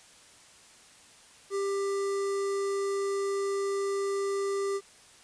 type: tone with notch filter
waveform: square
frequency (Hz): 395.9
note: G4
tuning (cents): +17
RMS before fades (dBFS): -30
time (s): 1.5-4.81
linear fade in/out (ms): 50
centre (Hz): 3000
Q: 0.88
effects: white hiss -55 dBFS RMS until 5.23 s + resampled to 22050 Hz